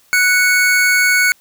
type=tone pair together; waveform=square; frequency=1479.7 / 2217 Hz; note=F#6 / C#7; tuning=0 / 0 cents; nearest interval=perfect fifth; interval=700 cents; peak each=-14 dBFS; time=0.13-1.32 s; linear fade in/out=0 ms; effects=white hiss -53 dBFS RMS until 1.4 s